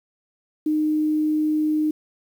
sine tone with quantisation, 306.9 Hz, D#4, 24 cents flat, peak -18 dBFS, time 0.66-1.91 s, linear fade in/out 5 ms, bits 8, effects none

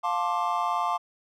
triangle chord, D minor seventh, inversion first, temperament just, 704.8 / 881 / 1057.2 / 1174.7 Hz, F5 / A5 / C6 / D6, +16 / +2 / +18 / 0 cents, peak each -28 dBFS, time 0.03-0.98 s, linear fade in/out 20 ms, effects none

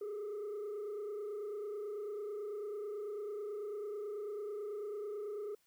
sine tone with frequency modulation, 416.2 Hz, G#4, 4 cents sharp, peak -36 dBFS, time 0.01-5.55 s, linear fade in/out 5 ms, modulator 29.1 Hz, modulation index 0.63, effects tanh soft clip ceiling -38 dBFS + white hiss -74 dBFS RMS until 5.66 s

